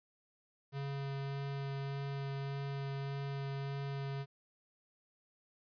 square tone with vibrato, 138.59 Hz, C#3, in tune, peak -38 dBFS, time 0.72-4.26 s, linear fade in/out 50 ms, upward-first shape sine, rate 1.7 Hz, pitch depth 9 cents each way, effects resampled to 11025 Hz + 12-bit

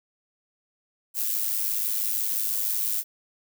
violet noise with amplitude modulation, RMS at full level -24 dBFS, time 1.14-3.04 s, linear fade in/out 50 ms, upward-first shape sine, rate 106 Hz, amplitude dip 60%, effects none

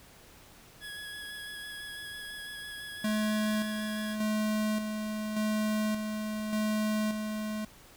25% pulse tone with vibrato, 1675 Hz, G#6, 14 cents sharp, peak -36 dBFS, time 0.8-4.17 s, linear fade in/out 50 ms, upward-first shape square, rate 6 Hz, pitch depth 11 cents each way
square tone with tremolo, 214.3 Hz, A3, 45 cents flat, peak -28 dBFS, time 3.04-7.65 s, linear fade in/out 5 ms, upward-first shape square, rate 0.86 Hz, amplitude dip 45%
effects pink hiss -55 dBFS RMS until 7.96 s

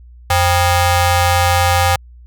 sawtooth ring-modulated tone, 440 Hz, A4, in tune, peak -4 dBFS, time 0.3-1.96 s, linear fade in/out 5 ms, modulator 352 Hz, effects added 60 Hz sine -37 dBFS peak until 2.26 s

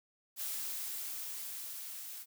blue noise with level ramp, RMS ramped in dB -38 to -46 dBFS, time 0.36-2.26 s, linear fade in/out 50 ms, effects none

